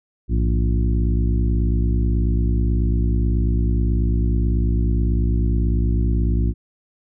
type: harmonic tone with a mistuned harmonic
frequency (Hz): 58.27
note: A#1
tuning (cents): 0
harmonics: 1 / 2 / 3 / 4 / 5 / 6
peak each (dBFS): -17 / -23 / -27 / -29 / -31 / -33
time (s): 0.28-6.54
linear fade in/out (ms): 50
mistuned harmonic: 2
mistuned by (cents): -140
effects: none